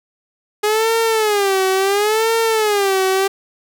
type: tone with vibrato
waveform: sawtooth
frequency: 415.3 Hz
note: G#4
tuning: in tune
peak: -10 dBFS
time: 0.63-3.28 s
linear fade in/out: 10 ms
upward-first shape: sine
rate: 0.72 Hz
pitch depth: 160 cents each way
effects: none